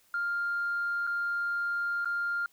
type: tone with dropouts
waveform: sine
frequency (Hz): 1400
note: F6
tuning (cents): +4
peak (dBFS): -27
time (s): 0.14-2.46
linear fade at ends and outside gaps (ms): 2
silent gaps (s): 1.069-1.073 / 2.047-2.056
effects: tanh soft clip ceiling -24 dBFS + white hiss -65 dBFS RMS until 2.52 s